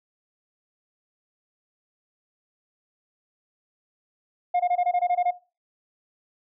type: tone bursts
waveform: sine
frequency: 713 Hz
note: F5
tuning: 36 cents sharp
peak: -16 dBFS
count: 10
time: 4.54-5.309 s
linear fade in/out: 10 ms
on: 58 ms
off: 21 ms
effects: noise-tail reverb RT60 0.3 s tail -18 dB re dry + tanh soft clip ceiling -18 dBFS